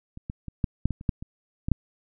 clicks, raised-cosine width 5 ms, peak -27 / -20 / -23 / -11 / -9 / -17 / -28 / -10 / -24 / -15 / -7 dBFS, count 11, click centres 0.174 / 0.299 / 0.483 / 0.642 / 0.856 / 0.907 / 1.011 / 1.092 / 1.225 / 1.685 / 1.717 s, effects none

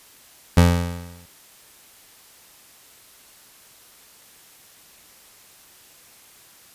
25% pulse tone with exponential decay, 86.8 Hz, F2, 10 cents flat, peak -5 dBFS, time 0.57-1.26 s, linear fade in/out 5 ms, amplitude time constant 150 ms, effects white hiss -50 dBFS RMS until 6.74 s + resampled to 32000 Hz

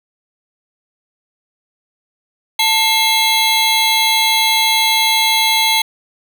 square tone cluster, 887 / 2137 / 3339 / 3984 Hz, A5 / C7 / G#7 / B7, +14 / +36 / +9 / +14 cents, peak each -18 dBFS, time 2.59-5.82 s, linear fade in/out 5 ms, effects none

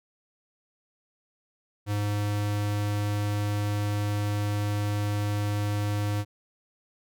square tone, 103.4 Hz, G#2, 7 cents flat, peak -26 dBFS, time 1.86-6.25 s, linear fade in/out 50 ms, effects none

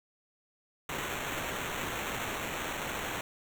white noise with sample-and-hold, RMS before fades -36 dBFS, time 0.89-3.21 s, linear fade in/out 2 ms, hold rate 4900 Hz, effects none

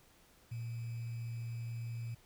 sine tone with sample-and-hold, 116.54 Hz, A#2, in tune, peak -38 dBFS, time 0.51-2.15 s, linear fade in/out 10 ms, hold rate 2450 Hz, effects pink hiss -65 dBFS RMS until 2.25 s

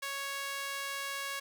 sawtooth tone with high-pass filter, 554.4 Hz, C#5, in tune, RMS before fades -38 dBFS, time 0.02-1.4 s, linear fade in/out 10 ms, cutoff 1400 Hz, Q 0.98, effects none

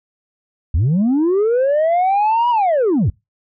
sine linear two-way sweep, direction up then down, 66.5 to 980 to 66.5 Hz, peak -10 dBFS, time 0.74-3.1 s, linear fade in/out 5 ms, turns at 2.5 s, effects noise-tail reverb RT60 0.2 s tail -23 dB re dry + tanh soft clip ceiling -11 dBFS

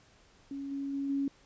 sine tone with level steps, 277.4 Hz, C#4, 1 cent sharp, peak -36 / -33 / -31 / -28 dBFS, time 0.51-1.28 s, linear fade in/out 2 ms, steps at 0.71 / 0.93 / 1.09 s, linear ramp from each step 10 ms, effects pink hiss -62 dBFS RMS until 1.45 s + resampled to 16000 Hz

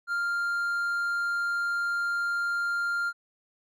triangle tone, 1396.9 Hz, F6, in tune, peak -24 dBFS, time 0.07-3.13 s, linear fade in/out 50 ms, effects none

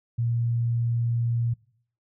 sine tone, 117.7 Hz, A#2, 17 cents sharp, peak -22 dBFS, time 0.18-1.54 s, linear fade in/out 10 ms, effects noise-tail reverb RT60 0.6 s tail -23 dB re dry

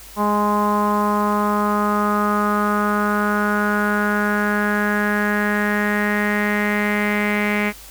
sawtooth tone with low-pass filter sweep, 207.7 Hz, G#3, in tune, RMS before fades -19 dBFS, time 0.16-7.73 s, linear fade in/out 50 ms, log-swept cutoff 1000 to 2200 Hz, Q 5.9, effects added 50 Hz sine -44 dBFS peak until 7.9 s + white hiss -41 dBFS RMS until 7.9 s

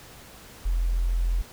sine tone, 43 Hz, F1, 26 cents flat, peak -21 dBFS, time 0.65-1.42 s, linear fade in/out 10 ms, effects pink hiss -47 dBFS RMS until 1.52 s

